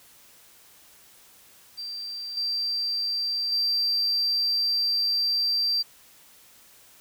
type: tone with level steps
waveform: sine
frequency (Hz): 4699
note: D8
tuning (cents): 0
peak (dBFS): -32 / -24 / -20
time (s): 1.77-5.83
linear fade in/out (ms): 20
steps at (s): 2.37 / 3.52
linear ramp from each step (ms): 2
effects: tanh soft clip ceiling -19 dBFS + white hiss -54 dBFS RMS until 7 s